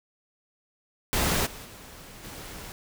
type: noise with level steps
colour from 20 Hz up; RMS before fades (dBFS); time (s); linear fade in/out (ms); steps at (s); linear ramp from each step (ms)
pink; -25 / -42 / -46 / -41; 1.13-2.72; 0; 1.45 / 1.64 / 2.23; 20
effects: none